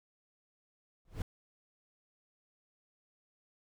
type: noise with exponential growth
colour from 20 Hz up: brown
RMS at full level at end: -31 dBFS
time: 1.05-1.22 s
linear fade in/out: 2 ms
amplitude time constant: 35 ms
effects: none